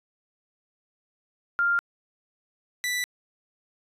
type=tone pair in turn; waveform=sine / sawtooth; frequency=1396.9 / 1975.5 Hz; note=F6 / B6; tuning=0 / 0 cents; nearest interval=tritone; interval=600 cents; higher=second; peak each=-20 / -22 dBFS; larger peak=first; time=1.59-1.79 / 2.84-3.04 s; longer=neither; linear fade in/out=0 ms; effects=resampled to 32000 Hz